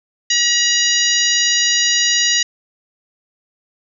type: harmonic tone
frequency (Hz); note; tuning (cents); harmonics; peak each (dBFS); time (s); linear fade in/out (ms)
959; A#5; +49; 2 / 3 / 4 / 5 / 6 / 7; -20 / -20 / -20 / -20 / -20 / -20; 0.3-2.43; 5
effects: none